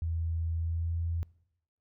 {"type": "tone with pitch glide", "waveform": "sine", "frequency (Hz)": [82.41, 83.9], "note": ["E2", "E2"], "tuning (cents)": [0, 31], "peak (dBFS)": -29, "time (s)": [0.02, 1.23], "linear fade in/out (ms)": 0, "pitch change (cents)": 31, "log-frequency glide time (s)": [0.57, 0.98], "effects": ["noise-tail reverb RT60 0.8 s tail -23 dB re dry"]}